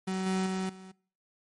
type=tone with level steps; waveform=35% pulse; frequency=188.5 Hz; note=F#3; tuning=32 cents sharp; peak=-28 / -25 / -28 / -44 dBFS; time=0.07-0.92 s; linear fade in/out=10 ms; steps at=0.26 / 0.46 / 0.69 s; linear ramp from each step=5 ms; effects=noise-tail reverb RT60 0.5 s tail -23 dB re dry + MP3 48 kbps